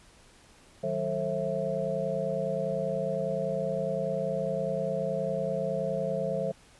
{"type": "tone cluster", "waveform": "sine", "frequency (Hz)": [157.2, 187.1, 444.6, 536, 661], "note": ["D#3", "F#3", "A4", "C5", "E5"], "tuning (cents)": [18, 20, 18, 42, 5], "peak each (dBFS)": [-37, -36, -36, -31, -33], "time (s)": [0.83, 6.52], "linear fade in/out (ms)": 10, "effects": ["pink hiss -57 dBFS RMS until 6.79 s", "resampled to 24000 Hz"]}